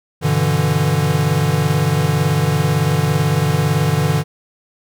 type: chord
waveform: square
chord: E minor seventh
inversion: first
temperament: equal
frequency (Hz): 98 / 123.47 / 146.83 / 164.81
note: G2 / B2 / D3 / E3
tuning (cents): 0 / 0 / 0 / 0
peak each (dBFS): -23 / -23 / -17 / -21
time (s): 0.21-4.24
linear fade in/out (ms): 50
effects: none